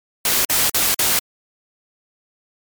white noise bursts, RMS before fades -17 dBFS, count 4, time 0.25-1.191 s, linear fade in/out 2 ms, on 200 ms, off 47 ms, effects MP3 96 kbps

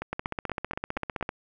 two click trains, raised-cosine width 0.5 ms, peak -17 / -15 dBFS, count 6 / 19, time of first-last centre 0.02-1.21 / 0.13-1.291 s, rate 4.2 / 15.5 Hz, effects none

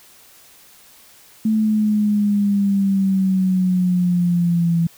sine exponential sweep, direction down, 219.6 to 166.9 Hz, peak -14 dBFS, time 1.45-4.87 s, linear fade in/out 5 ms, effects white hiss -48 dBFS RMS until 4.97 s

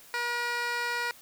15% pulse tone with band-pass filter, 479.1 Hz, A#4, 47 cents sharp, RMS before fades -31 dBFS, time 0.14-1.11 s, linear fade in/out 0 ms, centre 2500 Hz, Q 0.72, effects white hiss -53 dBFS RMS until 1.21 s

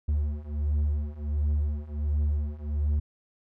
triangle beating tone pair, 73.1 / 74.5 Hz, D2 / D2, -7 / +25 cents, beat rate 1.4 Hz, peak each -27 / -25 dBFS, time 0.08-3 s, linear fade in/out 10 ms, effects none

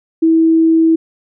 sine tone, 325 Hz, E4, 24 cents flat, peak -7 dBFS, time 0.22-0.96 s, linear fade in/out 10 ms, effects none

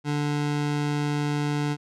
25% pulse tone, 146.83 Hz, D3, in tune, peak -20 dBFS, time 0.04-1.77 s, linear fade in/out 50 ms, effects low-pass 7000 Hz 12 dB/octave

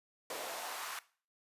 pink noise with high-pass filter sweep, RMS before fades -42 dBFS, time 0.3-0.99 s, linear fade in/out 2 ms, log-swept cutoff 460 to 1200 Hz, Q 2.1, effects noise-tail reverb RT60 0.4 s tail -18 dB re dry + resampled to 32000 Hz

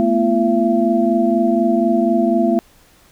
sine tone cluster, 220.3 / 244.4 / 340 / 676 Hz, A3 / B3 / F4 / E5, +2 / -18 / -46 / +43 cents, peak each -18 dBFS, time 0-2.59 s, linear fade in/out 0 ms, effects pink hiss -51 dBFS RMS until 3.11 s

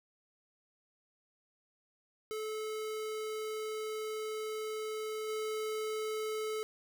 square tone with level steps, 433.3 Hz, A4, 27 cents flat, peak -37 / -35 dBFS, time 2.31-6.63 s, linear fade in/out 0 ms, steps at 5.28 s, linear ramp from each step 10 ms, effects none

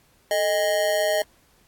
square tone with amplitude modulation, 622.3 Hz, D#5, in tune, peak -17 dBFS, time 0.31-1.22 s, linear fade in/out 2 ms, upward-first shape sine, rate 184 Hz, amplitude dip 75%, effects pink hiss -60 dBFS RMS until 1.67 s + AAC 64 kbps

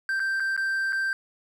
triangle tone with dropouts, 1568 Hz, G6, in tune, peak -22 dBFS, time 0.09-1.13 s, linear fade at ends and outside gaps 1 ms, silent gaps 0.196-0.201 / 0.399-0.403 / 0.565-0.576 / 0.924-0.929 s, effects none

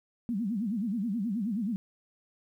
sine tone with vibrato, 214.9 Hz, A3, 41 cents flat, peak -28 dBFS, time 0.29-1.76 s, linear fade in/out 0 ms, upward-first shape sine, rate 9.4 Hz, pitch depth 230 cents each way, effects 11-bit

